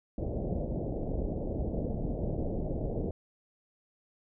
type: low-pass noise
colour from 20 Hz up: pink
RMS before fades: -33 dBFS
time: 0.18-3.11 s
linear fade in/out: 2 ms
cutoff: 660 Hz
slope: 48 dB/octave
effects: none